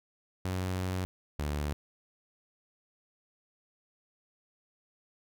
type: tone pair in turn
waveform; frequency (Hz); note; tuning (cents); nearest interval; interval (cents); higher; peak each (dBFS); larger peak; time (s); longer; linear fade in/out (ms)
sawtooth; 92.5 / 73.6; F#2 / D2; 0 / +4; major third; 396; first; -27; neither; 0.45-1.05 / 1.39-1.73; first; 0
effects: none